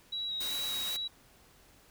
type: tone with vibrato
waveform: sine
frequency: 3861 Hz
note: B7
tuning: 40 cents flat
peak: -33 dBFS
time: 0.12-1.08 s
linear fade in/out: 10 ms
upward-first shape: square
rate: 2.6 Hz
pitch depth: 16 cents each way
type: noise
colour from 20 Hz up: white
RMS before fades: -40 dBFS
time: 0.4-0.97 s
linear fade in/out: 10 ms
effects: pink hiss -61 dBFS RMS until 1.9 s

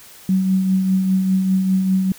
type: tone with tremolo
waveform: sine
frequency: 189 Hz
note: F#3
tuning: 37 cents sharp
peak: -12 dBFS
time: 0.29-2.12 s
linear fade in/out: 2 ms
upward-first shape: triangle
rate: 5 Hz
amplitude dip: 45%
effects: white hiss -43 dBFS RMS until 2.18 s

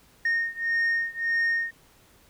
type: beating tone pair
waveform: sine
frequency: 1844 / 1845.7 Hz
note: A#6 / A#6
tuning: -19 / -18 cents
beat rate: 1.7 Hz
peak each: -24 / -25 dBFS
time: 0.25-1.71 s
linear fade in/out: 5 ms
effects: tanh soft clip ceiling -20 dBFS + pink hiss -58 dBFS RMS until 2.29 s

